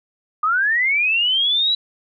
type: linear sweep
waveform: sine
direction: up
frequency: 1200 to 3951 Hz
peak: -15 dBFS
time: 0.43-1.75 s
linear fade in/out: 5 ms
effects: none